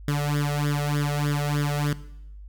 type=tone with flanger; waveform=sawtooth; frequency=146 Hz; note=D3; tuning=10 cents flat; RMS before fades=-24 dBFS; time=0.08-1.93 s; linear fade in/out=2 ms; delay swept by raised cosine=0.58 to 1.58 ms; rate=3.3 Hz; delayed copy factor=+0.9; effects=noise-tail reverb RT60 0.8 s tail -17 dB re dry + added 50 Hz sine -39 dBFS peak until 2.48 s